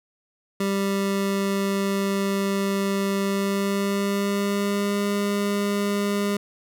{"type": "tone with pitch glide", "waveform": "25% pulse", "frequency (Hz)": [197.1, 202.8], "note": ["G3", "G#3"], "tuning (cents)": [10, -41], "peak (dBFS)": -18, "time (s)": [0.6, 6.37], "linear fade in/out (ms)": 5, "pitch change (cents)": 49, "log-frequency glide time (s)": [3.23, 5.04], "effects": []}